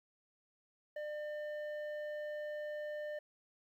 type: tone with low-pass filter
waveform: square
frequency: 600 Hz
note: D5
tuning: 37 cents sharp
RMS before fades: -42 dBFS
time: 0.96-3.19 s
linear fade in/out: 5 ms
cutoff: 1600 Hz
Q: 1.2
effects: 12-bit